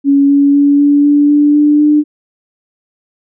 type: tone with pitch steps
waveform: sine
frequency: 279.8 / 282.4 / 285 / 287.7 / 290.3 / 293 / 295.8 / 298.5 Hz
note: C#4 / C#4 / C#4 / D4 / D4 / D4 / D4 / D4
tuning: +16 / +32 / +48 / -36 / -20 / -4 / +13 / +28 cents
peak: -5 dBFS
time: 0.04-2.04 s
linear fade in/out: 50 ms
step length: 250 ms
effects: none